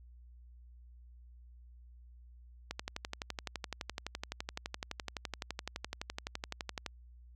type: click train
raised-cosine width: 0.2 ms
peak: -20 dBFS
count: 50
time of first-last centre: 2.71-6.863 s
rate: 11.8 Hz
effects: added 60 Hz sine -53 dBFS peak until 7.35 s